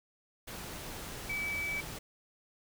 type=tone in noise; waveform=sine; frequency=2299 Hz; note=D7; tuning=37 cents flat; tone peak=-33 dBFS; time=1.29-1.81 s; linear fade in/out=10 ms; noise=pink; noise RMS=-43 dBFS; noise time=0.47-1.99 s; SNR=+7 dB; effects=none